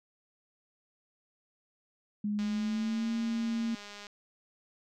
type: tone with pitch glide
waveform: sine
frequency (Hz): 207.9 to 229.4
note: G#3 to A#3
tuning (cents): +2 to -28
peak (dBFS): -29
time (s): 2.24-3.75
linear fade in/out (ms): 5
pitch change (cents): +170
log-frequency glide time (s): 2.36-3.12
type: click train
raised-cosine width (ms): 0.2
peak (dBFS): -29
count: 345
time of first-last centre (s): 2.39-4.068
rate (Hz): 205
effects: none